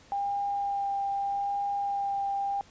sine tone with vibrato, 800 Hz, G5, 35 cents sharp, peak -27 dBFS, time 0.12-2.61 s, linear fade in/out 0 ms, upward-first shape sine, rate 0.81 Hz, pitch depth 11 cents each way, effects pink hiss -56 dBFS RMS until 2.7 s + resampled to 16000 Hz

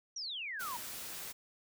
sine exponential sweep, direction down, 5920 to 909 Hz, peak -38 dBFS, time 0.16-0.77 s, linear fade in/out 5 ms
white noise, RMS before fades -44 dBFS, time 0.59-1.33 s, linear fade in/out 20 ms
effects none

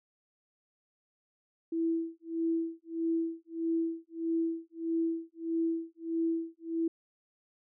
sine tone with tremolo, 329.6 Hz, E4, in tune, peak -26 dBFS, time 1.72-6.88 s, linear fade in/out 5 ms, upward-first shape sine, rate 1.6 Hz, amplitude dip 100%, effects none

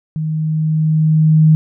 sine tone with level ramp, 156.5 Hz, D#3, 10 cents sharp, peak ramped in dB -17 to -5 dBFS, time 0.16-1.55 s, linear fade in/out 0 ms, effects none

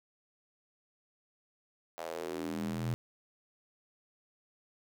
square tone with high-pass filter sweep, 41.2 Hz, E1, in tune, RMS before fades -37 dBFS, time 1.98-2.94 s, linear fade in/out 0 ms, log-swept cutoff 660 to 120 Hz, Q 3.3, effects 11-bit

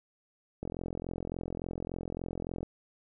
click train, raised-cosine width 2 ms, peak -23 dBFS, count 88, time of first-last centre 0.63-2.63 s, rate 43.5 Hz, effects none

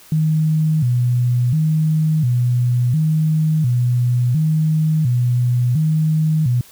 sine tone with vibrato, 138.59 Hz, C#3, in tune, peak -13 dBFS, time 0.12-6.61 s, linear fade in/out 2 ms, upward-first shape square, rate 0.71 Hz, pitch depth 210 cents each way, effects white hiss -45 dBFS RMS until 6.71 s

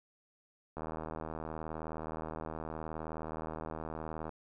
click train, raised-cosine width 1 ms, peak -26 dBFS, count 280, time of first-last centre 0.77-4.293 s, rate 79.2 Hz, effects none

